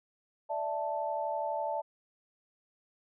sine chord, D suspended second, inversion none, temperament equal, 587.3 / 659.3 / 880 Hz, D5 / E5 / A5, 0 / 0 / 0 cents, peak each -36 / -36 / -34 dBFS, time 0.49-1.82 s, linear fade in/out 20 ms, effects none

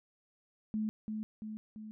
sine tone with echo, 215.8 Hz, A3, 33 cents flat, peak -31 dBFS, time 0.74-0.89 s, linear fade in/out 0 ms, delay 340 ms, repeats 3, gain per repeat -4 dB, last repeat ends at 1.91 s, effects none

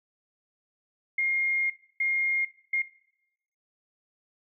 sine tone bursts at uneven times, 2131 Hz, C7, 31 cents sharp, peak -23 dBFS, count 3, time 1.18-1.7 / 2-2.45 / 2.73-2.82 s, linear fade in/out 5 ms, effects noise-tail reverb RT60 0.8 s tail -18 dB re dry

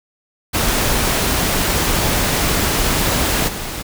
pink noise with level steps, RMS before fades -17 / -26 dBFS, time 0.53-3.83 s, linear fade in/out 20 ms, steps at 3.47 s, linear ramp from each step 20 ms, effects none

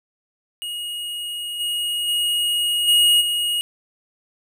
square tone with level steps, 2879 Hz, F#7, 48 cents flat, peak -27 / -22 / -19 / -13 / -20 dBFS, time 0.62-3.61 s, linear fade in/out 0 ms, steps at 1.59 / 2.07 / 2.87 / 3.2 s, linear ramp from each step 20 ms, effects none

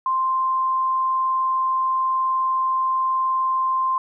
sine tone, 1046.5 Hz, C6, in tune, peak -18 dBFS, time 0.06-3.98 s, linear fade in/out 2 ms, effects none

